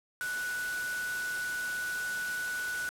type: tone in noise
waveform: sine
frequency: 1480 Hz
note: F#6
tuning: in tune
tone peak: -32 dBFS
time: 0.21-2.89 s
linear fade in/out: 0 ms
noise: white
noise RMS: -41 dBFS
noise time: 0.21-2.89 s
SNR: +6 dB
effects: low-pass 12000 Hz 12 dB/octave